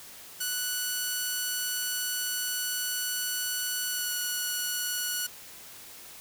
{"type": "tone with pitch glide", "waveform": "5% pulse", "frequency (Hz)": [1480, 1467.2], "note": ["F#6", "F#6"], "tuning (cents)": [0, -15], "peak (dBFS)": -18, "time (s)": [0.4, 5.27], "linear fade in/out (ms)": 10, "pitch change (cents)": -15, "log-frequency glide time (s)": [3.87, 4.15], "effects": ["white hiss -47 dBFS RMS until 6.2 s"]}